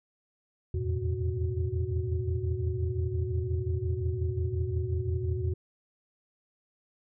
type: tone cluster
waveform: sine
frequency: 81.1 / 86.8 / 112.1 / 125 / 370 Hz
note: E2 / F2 / A2 / B2 / F#4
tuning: -28 / -10 / +33 / +21 / 0 cents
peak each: -33 / -31 / -33 / -37 / -36 dBFS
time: 0.74-5.54 s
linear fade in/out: 5 ms
effects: tanh soft clip ceiling -16 dBFS